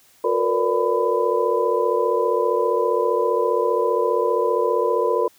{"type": "tone cluster", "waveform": "sine", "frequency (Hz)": [361.7, 455.2, 490.3, 582, 1000], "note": ["F#4", "A#4", "B4", "D5", "B5"], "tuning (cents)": [-39, -41, -13, -16, 21], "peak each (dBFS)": [-25, -21, -23, -26, -24], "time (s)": [0.24, 5.28], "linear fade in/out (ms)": 5, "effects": ["white hiss -55 dBFS RMS until 5.38 s"]}